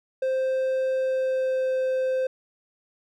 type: tone with pitch glide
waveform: triangle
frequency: 523.3 to 519.4 Hz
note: C5 to C5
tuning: 0 to -13 cents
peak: -20 dBFS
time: 0.22-2.27 s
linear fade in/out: 5 ms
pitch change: -13 cents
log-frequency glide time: 0.93-1.76 s
effects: none